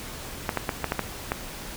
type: clicks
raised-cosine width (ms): 0.5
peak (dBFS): -9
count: 7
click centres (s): 0.492 / 0.573 / 0.692 / 0.843 / 0.921 / 0.993 / 1.319
effects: pink hiss -38 dBFS RMS until 1.76 s